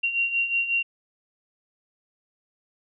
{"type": "beating tone pair", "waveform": "sine", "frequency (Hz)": [2753, 2758.5], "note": ["F7", "F7"], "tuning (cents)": [-25, -22], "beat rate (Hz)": 5.5, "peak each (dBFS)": [-29, -23], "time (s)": [0.03, 0.83], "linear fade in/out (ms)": 10, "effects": []}